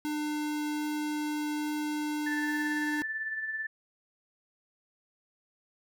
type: tone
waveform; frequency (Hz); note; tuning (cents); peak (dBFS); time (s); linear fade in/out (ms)
square; 300.2; D4; +38; -31; 0.05-3.02; 0
type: tone with tremolo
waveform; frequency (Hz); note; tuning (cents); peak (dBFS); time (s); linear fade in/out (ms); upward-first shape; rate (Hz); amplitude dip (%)
sine; 1760; A6; 0; -30; 2.26-3.67; 10; sine; 18; 45
effects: none